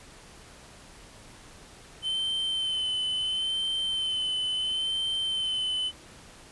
triangle tone with vibrato, 3068 Hz, G7, 38 cents flat, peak -25 dBFS, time 2.02-5.92 s, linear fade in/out 50 ms, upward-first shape sine, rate 0.73 Hz, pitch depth 25 cents each way, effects pink hiss -50 dBFS RMS until 6.51 s + resampled to 24000 Hz

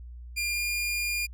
sawtooth tone with pitch glide, 2400 to 2415 Hz, D7 to D7, +37 to +48 cents, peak -24 dBFS, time 0.36-1.27 s, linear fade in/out 20 ms, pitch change +11 cents, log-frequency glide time 0.49-0.62 s, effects added 60 Hz sine -40 dBFS peak until 1.33 s

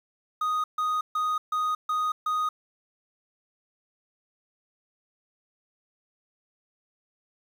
triangle tone bursts, 1244 Hz, D#6, 1 cent flat, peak -22 dBFS, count 6, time 0.41-2.49 s, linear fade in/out 5 ms, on 230 ms, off 140 ms, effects 9-bit

